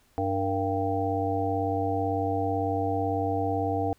harmonic tone with a mistuned harmonic, 98 Hz, G2, in tune, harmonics 1 / 3 / 5 / 7 / 8, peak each -31 / -31 / -31 / -31 / -31 dBFS, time 0.18-3.93 s, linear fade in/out 0 ms, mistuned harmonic 5, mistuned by -73 cents, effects pink hiss -64 dBFS RMS until 3.98 s

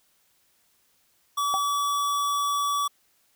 square tone, 1145 Hz, D6, 44 cents flat, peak -24 dBFS, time 1.37-2.88 s, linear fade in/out 10 ms
sine tone with exponential decay, 777 Hz, G5, 16 cents flat, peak -21 dBFS, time 1.54-1.62 s, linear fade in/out 0 ms, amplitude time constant 17 ms
effects white hiss -66 dBFS RMS until 3.35 s

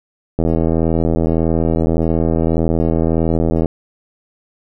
click train, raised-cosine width 2 ms, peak -3 dBFS, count 268, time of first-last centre 0.39-3.658 s, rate 81.7 Hz, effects none

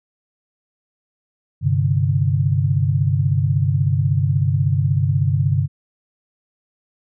sine chord, G suspended fourth, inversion none, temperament just, 98 / 130.67 / 147 Hz, G2 / C3 / D3, 0 / -2 / +2 cents, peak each -19 dBFS, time 1.61-5.68 s, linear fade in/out 50 ms, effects none

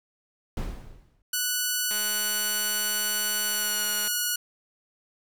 brown noise with exponential decay, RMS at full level -26 dBFS, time 0.57-1.22 s, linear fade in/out 2 ms, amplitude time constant 140 ms
5% pulse tone with pitch glide, 1480 to 1456.3 Hz, F#6 to F#6, 0 to -28 cents, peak -14 dBFS, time 1.33-4.36 s, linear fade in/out 5 ms, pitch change -28 cents, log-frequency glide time 3.47-3.89 s
click train, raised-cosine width 0.3 ms, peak -23 dBFS, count 456, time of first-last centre 1.91-4.077 s, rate 210 Hz
effects none

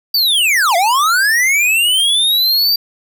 square linear two-way sweep, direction down then up, 4699 to 659.3 to 4699 Hz, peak -11 dBFS, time 0.14-2.76 s, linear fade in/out 5 ms, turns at 0.76 s, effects none

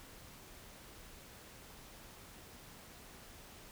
silence, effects pink hiss -55 dBFS RMS until 3.71 s

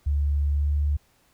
sine tone with pitch glide, 72.1 to 73.02 Hz, D2 to D2, -31 to -9 cents, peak -20 dBFS, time 0.06-0.97 s, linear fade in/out 10 ms, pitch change +22 cents, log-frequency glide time 0.54-0.71 s, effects pink hiss -63 dBFS RMS until 1.33 s

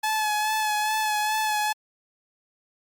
sawtooth tone with vibrato, 856 Hz, A5, 48 cents flat, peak -19 dBFS, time 0.03-1.73 s, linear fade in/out 10 ms, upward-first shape sine, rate 2.4 Hz, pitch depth 28 cents each way, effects Opus 48 kbps

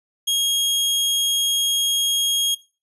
sawtooth tone, 3270 Hz, G#7, 28 cents flat, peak -15 dBFS, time 0.27-2.55 s, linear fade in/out 10 ms, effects noise-tail reverb RT60 0.3 s tail -18 dB re dry + resampled to 32000 Hz

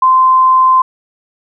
sine tone, 1037 Hz, C6, 16 cents flat, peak -5 dBFS, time 0.02-0.82 s, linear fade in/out 5 ms, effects none

